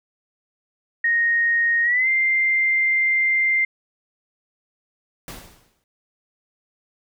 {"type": "tone with pitch glide", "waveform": "sine", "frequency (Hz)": [1864.7, 2093], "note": ["A#6", "C7"], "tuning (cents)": [0, 0], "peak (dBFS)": -16, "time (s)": [1.04, 3.65], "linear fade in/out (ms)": 5, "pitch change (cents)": 200, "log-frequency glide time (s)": [1.83, 2.08]}
{"type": "noise with exponential decay", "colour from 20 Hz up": "pink", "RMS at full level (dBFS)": -33, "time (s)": [5.28, 5.84], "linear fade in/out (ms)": 1, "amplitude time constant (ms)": 120}
{"effects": []}